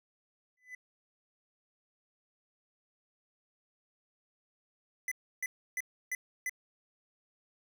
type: tone with exponential growth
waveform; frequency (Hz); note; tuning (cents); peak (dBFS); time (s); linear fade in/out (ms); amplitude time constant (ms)
triangle; 2004; B6; +25; -38; 0.57-0.75; 5; 37
type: tone bursts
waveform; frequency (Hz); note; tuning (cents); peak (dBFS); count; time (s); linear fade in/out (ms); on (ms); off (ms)
square; 2009; B6; +29; -33; 5; 5.08-6.495; 2; 35; 310
effects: none